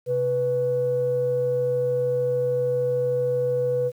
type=tone pair together; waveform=sine; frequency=130.97 / 493.9 Hz; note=C3 / B4; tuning=+2 / 0 cents; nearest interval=octave + major seventh; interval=2298 cents; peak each=-29 / -20 dBFS; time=0.06-3.92 s; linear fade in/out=50 ms; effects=tanh soft clip ceiling -14 dBFS + 9-bit